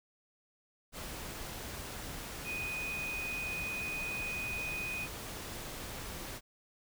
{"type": "tone in noise", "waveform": "sine", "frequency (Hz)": 2489, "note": "D#7", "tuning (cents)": 0, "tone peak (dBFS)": -36, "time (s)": [2.44, 5.08], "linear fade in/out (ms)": 50, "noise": "pink", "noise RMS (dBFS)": -43, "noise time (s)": [0.92, 6.41], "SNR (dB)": 4, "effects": []}